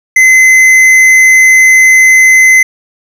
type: tone with tanh clipping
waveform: sine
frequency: 2048 Hz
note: C7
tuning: 38 cents flat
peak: -3 dBFS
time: 0.16-2.63 s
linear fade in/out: 5 ms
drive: 11 dB
effects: none